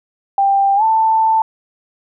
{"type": "tone with pitch glide", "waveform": "sine", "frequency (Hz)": [790, 886.7], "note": ["G5", "A5"], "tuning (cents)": [13, 13], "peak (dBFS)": -10, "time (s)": [0.38, 1.42], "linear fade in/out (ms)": 2, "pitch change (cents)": 200, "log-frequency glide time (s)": [0.76, 0.83], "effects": []}